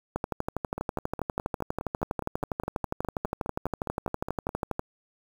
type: two click trains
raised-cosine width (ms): 1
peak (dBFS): -19 / -14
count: 19 / 58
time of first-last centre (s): 0.78-4.491 / 0.16-4.794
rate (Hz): 4.85 / 12.3
effects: 7-bit